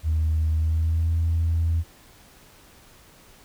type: tone with pitch glide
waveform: sine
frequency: 78.9 to 82.58 Hz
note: D#2 to E2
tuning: +25 to +4 cents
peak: -18 dBFS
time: 0.03-1.84 s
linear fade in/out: 50 ms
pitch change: +79 cents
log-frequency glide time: 0.55-1.12 s
effects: tanh soft clip ceiling -16 dBFS + pink hiss -52 dBFS RMS until 3.44 s